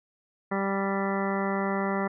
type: harmonic tone with a mistuned harmonic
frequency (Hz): 196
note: G3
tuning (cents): 0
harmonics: 1 / 2 / 3 / 4 / 5 / 6 / 7 / 9 / 10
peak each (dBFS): -29 / -32 / -34 / -35 / -36 / -37 / -37 / -39 / -39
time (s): 0.51-2.08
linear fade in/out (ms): 10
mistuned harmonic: 10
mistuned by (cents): +20
effects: none